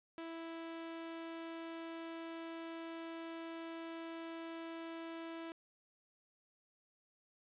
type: tone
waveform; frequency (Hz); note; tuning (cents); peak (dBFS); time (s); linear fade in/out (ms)
sawtooth; 329.6; E4; 0; -40; 0.18-5.52; 0
effects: resampled to 8000 Hz + 11-bit